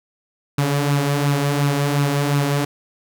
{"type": "tone with flanger", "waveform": "sawtooth", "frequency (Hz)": 142.8, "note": "D3", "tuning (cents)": -48, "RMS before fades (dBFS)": -19, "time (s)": [0.58, 2.65], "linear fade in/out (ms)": 5, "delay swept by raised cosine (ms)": [0.74, 5.34], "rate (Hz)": 2.8, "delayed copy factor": 0.5, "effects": []}